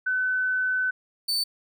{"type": "tone pair in turn", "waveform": ["sine", "40% pulse"], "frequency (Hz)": [1511, 4528], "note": ["F#6", "C#8"], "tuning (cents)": [36, 36], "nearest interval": "octave + perfect fifth", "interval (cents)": 1900, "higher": "second", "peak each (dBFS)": -22, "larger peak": "neither", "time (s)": [[0.06, 0.91], [1.28, 1.44]], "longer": "first", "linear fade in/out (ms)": 10, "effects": []}